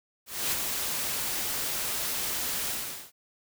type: noise with ADSR envelope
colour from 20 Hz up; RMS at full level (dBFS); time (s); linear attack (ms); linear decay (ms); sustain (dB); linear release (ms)
white; -27; 0.26-3.12; 260; 24; -4; 440
effects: none